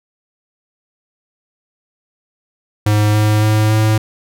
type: tone with pitch steps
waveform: square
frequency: 105.4 / 106.5 / 107.61 / 108.74 Hz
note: G#2 / G#2 / A2 / A2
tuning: +26 / +44 / -38 / -20 cents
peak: -11 dBFS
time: 2.86-3.98 s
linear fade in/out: 5 ms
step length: 280 ms
effects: none